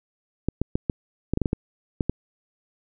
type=clicks; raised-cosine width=3 ms; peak=-9 dBFS; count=11; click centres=0.486 / 0.616 / 0.755 / 0.898 / 1.336 / 1.374 / 1.417 / 1.458 / 1.531 / 2.008 / 2.096 s; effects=none